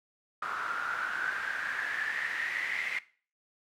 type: noise with band-pass filter sweep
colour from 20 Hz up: pink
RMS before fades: -34 dBFS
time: 0.42-2.99 s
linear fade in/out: 5 ms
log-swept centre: 1300 to 2100 Hz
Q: 9.8
effects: noise-tail reverb RT60 0.4 s tail -18 dB re dry